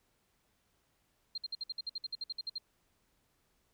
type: tone bursts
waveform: sine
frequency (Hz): 4186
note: C8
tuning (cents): 0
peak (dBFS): -35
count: 15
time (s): 1.35-2.583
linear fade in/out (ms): 5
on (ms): 29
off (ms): 57
effects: pink hiss -75 dBFS RMS until 3.73 s